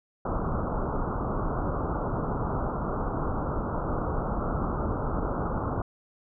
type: low-pass noise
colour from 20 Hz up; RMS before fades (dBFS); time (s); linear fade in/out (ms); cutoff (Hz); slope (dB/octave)
pink; -29; 0.25-5.82; 5; 1400; 96
effects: none